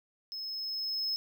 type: tone with level ramp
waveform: triangle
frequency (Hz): 5180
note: E8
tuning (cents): -31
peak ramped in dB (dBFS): -36 to -28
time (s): 0.32-1.16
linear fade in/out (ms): 0
effects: none